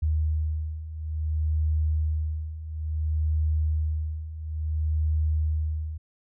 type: beating tone pair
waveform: sine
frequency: 77.2 / 77.78 Hz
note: D#2 / D#2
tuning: -13 / 0 cents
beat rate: 0.58 Hz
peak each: -29 / -25 dBFS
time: 0.02-5.98 s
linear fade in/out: 10 ms
effects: none